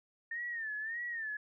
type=tone with vibrato; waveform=sine; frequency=1812 Hz; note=A#6; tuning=50 cents flat; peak=-36 dBFS; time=0.31-1.37 s; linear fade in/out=5 ms; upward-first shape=sine; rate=1.7 Hz; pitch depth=110 cents each way; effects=none